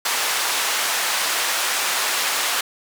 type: band-pass noise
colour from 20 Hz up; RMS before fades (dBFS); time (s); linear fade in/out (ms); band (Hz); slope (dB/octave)
pink; -22; 0.05-2.61; 5; 960 to 13000; 12
effects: none